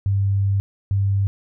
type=tone pair in turn; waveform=sine; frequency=98.8 / 98.8 Hz; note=G2 / G2; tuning=+14 / +14 cents; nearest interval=unison; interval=0 cents; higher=neither; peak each=-16 dBFS; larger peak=neither; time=0.06-0.6 / 0.91-1.27 s; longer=first; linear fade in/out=0 ms; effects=none